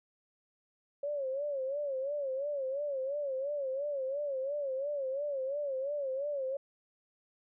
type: tone with vibrato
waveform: sine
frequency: 554.4 Hz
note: C#5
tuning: in tune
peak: -32 dBFS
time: 1.03-6.57 s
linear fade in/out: 5 ms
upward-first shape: sine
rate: 2.9 Hz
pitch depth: 110 cents each way
effects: none